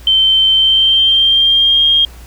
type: tone with pitch glide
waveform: sine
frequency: 3103 to 3227 Hz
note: G7 to G7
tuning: -18 to +50 cents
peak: -7 dBFS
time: 0.07-2.05 s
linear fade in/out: 2 ms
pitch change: +68 cents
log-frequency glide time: 0.53-1.83 s
effects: added 60 Hz sine -33 dBFS peak until 2.26 s + pink hiss -41 dBFS RMS until 2.26 s